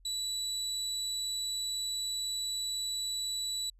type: tone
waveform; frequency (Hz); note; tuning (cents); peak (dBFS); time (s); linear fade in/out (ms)
30% pulse; 3942; B7; -4; -30; 0.05-3.7; 5
effects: added 42 Hz sine -57 dBFS peak until 3.79 s + resampled to 32000 Hz